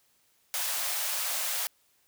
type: high-pass noise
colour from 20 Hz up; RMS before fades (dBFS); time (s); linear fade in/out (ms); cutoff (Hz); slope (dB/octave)
white; -31; 0.54-1.67; 0; 550; 48
effects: white hiss -68 dBFS RMS until 2.07 s